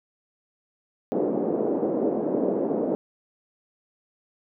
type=band-pass noise; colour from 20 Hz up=white; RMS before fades=-25 dBFS; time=1.12-2.95 s; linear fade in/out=0 ms; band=220 to 510 Hz; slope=24 dB/octave; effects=none